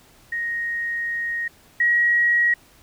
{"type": "tone pair in turn", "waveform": "sine", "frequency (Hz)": [1870, 1902.7], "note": ["A#6", "A#6"], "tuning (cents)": [5, 35], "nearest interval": "unison", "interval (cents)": 30, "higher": "second", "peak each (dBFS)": [-23, -15], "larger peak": "second", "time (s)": [[0.32, 1.48], [1.8, 2.54]], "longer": "first", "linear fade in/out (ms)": 5, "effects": ["pink hiss -53 dBFS RMS until 2.82 s"]}